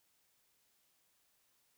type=silence; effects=white hiss -75 dBFS RMS until 1.77 s